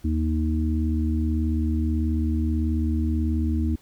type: harmonic tone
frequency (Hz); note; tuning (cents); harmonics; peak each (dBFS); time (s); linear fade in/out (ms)
78.4; D#2; +14; 1 / 3 / 4; -22 / -27 / -29; 0.04-3.76; 10
effects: pink hiss -57 dBFS RMS until 3.81 s